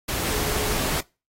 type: tone in noise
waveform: sine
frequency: 422.6 Hz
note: G#4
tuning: 30 cents sharp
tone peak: -30 dBFS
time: 0.31-0.75 s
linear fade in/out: 10 ms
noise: pink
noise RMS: -26 dBFS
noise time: 0.08-1.01 s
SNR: -7 dB
effects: noise-tail reverb RT60 0.3 s tail -24 dB re dry + AAC 48 kbps